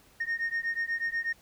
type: beating tone pair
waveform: sine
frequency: 1842 / 1850.2 Hz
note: A#6 / A#6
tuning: -21 / -13 cents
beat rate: 8.2 Hz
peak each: -30 / -30 dBFS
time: 0.2-1.33 s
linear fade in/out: 10 ms
effects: tanh soft clip ceiling -25 dBFS + pink hiss -60 dBFS RMS until 1.41 s